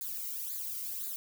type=noise with flanger; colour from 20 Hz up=violet; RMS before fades=-38 dBFS; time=0.01-1.16 s; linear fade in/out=0 ms; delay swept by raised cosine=0.35 to 1.19 ms; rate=1.9 Hz; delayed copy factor=-1; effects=none